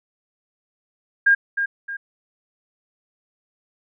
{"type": "tone with echo", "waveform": "sine", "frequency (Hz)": 1614, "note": "G#6", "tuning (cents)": -50, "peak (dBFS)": -11, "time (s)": [1.26, 1.35], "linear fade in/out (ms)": 10, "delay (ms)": 310, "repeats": 2, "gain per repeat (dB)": -8, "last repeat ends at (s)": 1.97, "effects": []}